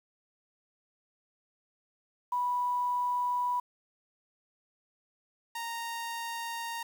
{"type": "tone pair in turn", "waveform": ["sine", "sawtooth"], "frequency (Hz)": [983, 927.8], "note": ["B5", "A#5"], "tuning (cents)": [-8, -8], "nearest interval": "minor second", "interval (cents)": 100, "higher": "first", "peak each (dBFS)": [-27, -31], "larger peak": "first", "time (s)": [[2.32, 3.6], [5.55, 6.83]], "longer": "neither", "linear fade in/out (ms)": 5, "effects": ["9-bit"]}